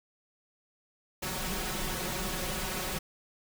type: noise with comb filter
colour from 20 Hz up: pink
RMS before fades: -34 dBFS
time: 1.22-2.99 s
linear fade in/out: 10 ms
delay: 5.4 ms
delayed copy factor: +1
effects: none